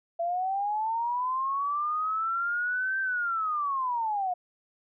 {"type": "linear two-way sweep", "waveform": "sine", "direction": "up then down", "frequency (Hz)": [669, 1568, 705], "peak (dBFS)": -26, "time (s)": [0.19, 4.34], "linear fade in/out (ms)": 10, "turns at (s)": 3, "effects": []}